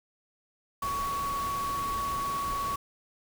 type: tone in noise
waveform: sine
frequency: 1121 Hz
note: C#6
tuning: 19 cents sharp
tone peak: -29 dBFS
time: 0.82-2.76 s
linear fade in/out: 5 ms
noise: pink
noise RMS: -39 dBFS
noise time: 0.82-2.76 s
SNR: +7 dB
effects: none